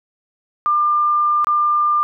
sine tone with dropouts, 1197 Hz, D6, 33 cents sharp, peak -13 dBFS, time 0.66-2.03 s, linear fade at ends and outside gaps 0 ms, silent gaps 1.445-1.47 s, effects none

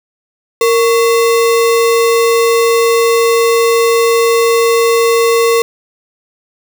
sine tone with sample-and-hold, 462.8 Hz, A#4, 13 cents flat, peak -7 dBFS, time 0.61-5.62 s, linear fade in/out 2 ms, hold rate 1575 Hz, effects none

